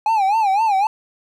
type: tone with vibrato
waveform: triangle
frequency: 830.6 Hz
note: G#5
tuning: in tune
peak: -12 dBFS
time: 0.06-0.87 s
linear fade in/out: 2 ms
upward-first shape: sine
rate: 3.9 Hz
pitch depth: 150 cents each way
effects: none